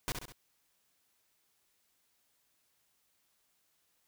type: noise with echo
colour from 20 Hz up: pink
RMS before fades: -34 dBFS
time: 0.08-0.12 s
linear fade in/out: 0 ms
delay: 67 ms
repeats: 3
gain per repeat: -6 dB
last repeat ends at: 0.321 s
effects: white hiss -75 dBFS RMS until 4.07 s